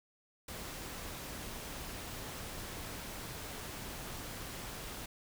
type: noise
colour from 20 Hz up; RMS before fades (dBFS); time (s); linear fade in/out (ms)
pink; -44; 0.48-5.06; 5
effects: none